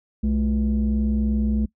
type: tone pair together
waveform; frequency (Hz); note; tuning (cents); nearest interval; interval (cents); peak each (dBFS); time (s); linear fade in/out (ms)
sine; 63.92 / 214.7; C2 / A3; -40 / -42; octave + major sixth; 2098; -20 / -19; 0.23-1.66; 10
effects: noise-tail reverb RT60 0.1 s tail -22 dB re dry + tanh soft clip ceiling -15 dBFS